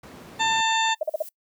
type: noise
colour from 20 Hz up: brown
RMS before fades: -34 dBFS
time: 0.03-0.61 s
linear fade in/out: 5 ms
type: harmonic tone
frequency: 894 Hz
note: A5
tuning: 27 cents sharp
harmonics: 1 / 2 / 3 / 4 / 5 / 7 / 8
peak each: -22 / -27 / -30 / -27 / -38 / -44 / -33 dBFS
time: 0.39-0.95 s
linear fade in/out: 20 ms
type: noise with exponential growth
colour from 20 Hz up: violet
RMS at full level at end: -38 dBFS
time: 0.83-1.29 s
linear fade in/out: 2 ms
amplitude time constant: 100 ms
type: tone bursts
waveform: sine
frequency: 622.3 Hz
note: D#5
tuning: in tune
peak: -20 dBFS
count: 4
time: 1.01-1.224 s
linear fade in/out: 5 ms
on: 22 ms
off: 42 ms
effects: noise-tail reverb RT60 0.1 s tail -24 dB re dry + high-pass 200 Hz 12 dB/octave